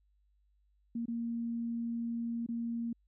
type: tone with dropouts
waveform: sine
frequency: 233.1 Hz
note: A#3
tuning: in tune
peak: -33 dBFS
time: 0.95-2.93 s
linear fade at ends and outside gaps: 5 ms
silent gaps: 1.057-1.081 / 2.464-2.487 s
effects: added 50 Hz sine -68 dBFS peak until 3.07 s